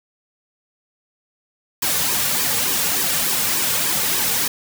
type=noise with flanger; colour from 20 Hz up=white; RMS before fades=-20 dBFS; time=1.82-4.48 s; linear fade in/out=5 ms; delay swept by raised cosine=1.4 to 3.1 ms; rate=3.4 Hz; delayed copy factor=-0.7; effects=none